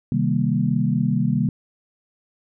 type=chord; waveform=sine; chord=C minor seventh; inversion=none; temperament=equal; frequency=130.81 / 155.56 / 196 / 233.1 Hz; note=C3 / Eb3 / G3 / Bb3; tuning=0 / 0 / 0 / 0 cents; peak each=-23 dBFS; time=0.12-1.49 s; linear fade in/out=2 ms; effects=none